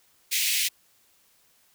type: high-pass noise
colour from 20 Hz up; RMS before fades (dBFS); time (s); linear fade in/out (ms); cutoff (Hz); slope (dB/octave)
pink; -25; 0.31-0.69; 20; 2100; 48
effects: white hiss -63 dBFS RMS until 1.74 s